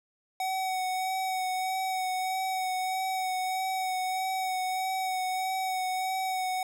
square tone with vibrato, 750 Hz, F#5, 23 cents sharp, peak -29 dBFS, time 0.4-6.63 s, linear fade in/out 2 ms, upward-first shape sine, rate 1.6 Hz, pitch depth 18 cents each way, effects none

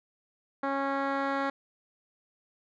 10% pulse tone with low-pass filter sweep, 275.1 Hz, C#4, 13 cents flat, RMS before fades -30 dBFS, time 0.63-1.5 s, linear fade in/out 5 ms, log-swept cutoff 1500 to 2300 Hz, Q 0.89, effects none

